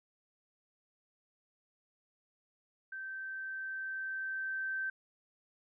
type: tone with level ramp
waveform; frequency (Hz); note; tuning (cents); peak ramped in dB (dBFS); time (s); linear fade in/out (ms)
sine; 1553; G6; -17; -40 to -33; 2.92-4.9; 5
effects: none